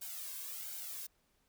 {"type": "noise with flanger", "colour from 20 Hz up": "blue", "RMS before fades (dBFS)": -44, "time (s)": [0.01, 1.07], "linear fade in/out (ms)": 10, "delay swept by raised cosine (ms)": [1.3, 1.89], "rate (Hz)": 1.4, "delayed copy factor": 0.8, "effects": ["pink hiss -75 dBFS RMS until 1.48 s"]}